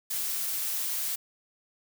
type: noise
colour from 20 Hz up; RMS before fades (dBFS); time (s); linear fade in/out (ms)
blue; -31; 0.1-1.16; 10
effects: none